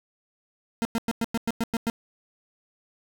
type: tone bursts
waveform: 40% pulse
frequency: 229.1 Hz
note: A#3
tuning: 30 cents flat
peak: -22 dBFS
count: 9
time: 0.82-1.899 s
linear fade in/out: 0 ms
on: 31 ms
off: 100 ms
effects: none